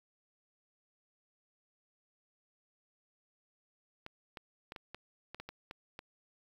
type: clicks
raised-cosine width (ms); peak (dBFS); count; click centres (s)
0.3; -28; 10; 4.064 / 4.372 / 4.721 / 4.762 / 4.946 / 5.346 / 5.4 / 5.49 / 5.711 / 5.991
effects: 9-bit